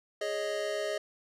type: chord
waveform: square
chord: Ab suspended fourth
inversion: none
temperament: equal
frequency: 415.3 / 554.4 / 622.3 Hz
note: Ab4 / Db5 / Eb5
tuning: 0 / 0 / 0 cents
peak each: -37 / -39 / -34 dBFS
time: 0.21-0.98 s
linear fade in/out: 5 ms
effects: low-pass 8000 Hz 12 dB/octave